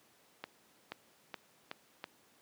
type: accelerating click train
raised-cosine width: 0.3 ms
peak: -24 dBFS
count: 5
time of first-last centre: 0.44-2.041 s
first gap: 480 ms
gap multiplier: 0.88
effects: pink hiss -66 dBFS RMS until 2.41 s + high-pass 200 Hz 12 dB/octave